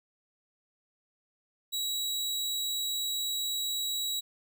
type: tone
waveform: sawtooth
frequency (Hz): 3884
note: B7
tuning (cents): -30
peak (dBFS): -27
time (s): 1.72-4.21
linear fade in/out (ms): 20
effects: none